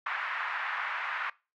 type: band-pass noise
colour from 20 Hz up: white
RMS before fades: -34 dBFS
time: 0.06-1.3 s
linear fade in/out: 5 ms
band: 1000 to 1900 Hz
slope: 24 dB/octave
effects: noise-tail reverb RT60 0.3 s tail -22 dB re dry